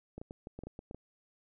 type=clicks; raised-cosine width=2 ms; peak=-30 dBFS; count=10; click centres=0.18 / 0.215 / 0.309 / 0.471 / 0.59 / 0.636 / 0.67 / 0.791 / 0.911 / 0.946 s; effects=none